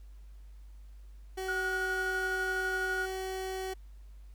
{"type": "tone", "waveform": "30% pulse", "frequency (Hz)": 377.9, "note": "F#4", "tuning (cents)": 37, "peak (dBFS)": -32, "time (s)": [1.37, 3.74], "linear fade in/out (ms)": 10}
{"type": "tone with tremolo", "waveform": "sine", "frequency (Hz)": 1454, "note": "F#6", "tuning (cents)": -31, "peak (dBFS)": -30, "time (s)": [1.48, 3.06], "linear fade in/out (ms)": 10, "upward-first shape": "square", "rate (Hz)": 12, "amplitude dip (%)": 25}
{"effects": ["added 50 Hz sine -47 dBFS peak until 4.34 s", "pink hiss -70 dBFS RMS until 4.34 s"]}